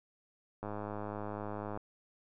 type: click train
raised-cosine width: 1 ms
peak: -26 dBFS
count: 120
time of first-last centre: 0.63-1.774 s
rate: 104 Hz
effects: none